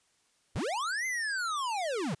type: linear two-way sweep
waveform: square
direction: up then down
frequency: 40.64 to 2093 to 114.9 Hz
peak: -31 dBFS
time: 0.55-2.15 s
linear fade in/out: 10 ms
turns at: 1.06 s
effects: white hiss -70 dBFS RMS until 2.2 s + resampled to 22050 Hz